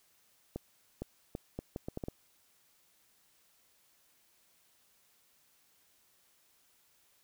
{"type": "accelerating click train", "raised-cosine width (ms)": 2, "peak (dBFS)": -24, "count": 9, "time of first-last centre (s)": [0.56, 2.084], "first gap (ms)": 460, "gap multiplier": 0.72, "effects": ["white hiss -69 dBFS RMS until 7.23 s"]}